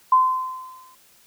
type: tone with exponential decay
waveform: sine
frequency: 1030 Hz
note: C6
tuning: 28 cents flat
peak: -10 dBFS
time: 0.12-0.95 s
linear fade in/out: 5 ms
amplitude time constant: 180 ms
effects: white hiss -55 dBFS RMS until 1.26 s